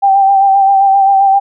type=tone with vibrato; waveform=sine; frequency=784 Hz; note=G5; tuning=in tune; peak=-5 dBFS; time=0.02-1.4 s; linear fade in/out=20 ms; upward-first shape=sine; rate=7.6 Hz; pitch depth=30 cents each way; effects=none